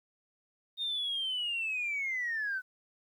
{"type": "linear sweep", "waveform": "sine", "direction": "down", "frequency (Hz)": [3700, 1480], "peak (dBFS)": -30, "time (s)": [0.77, 2.62], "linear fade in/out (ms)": 50, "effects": ["tanh soft clip ceiling -27 dBFS", "11-bit"]}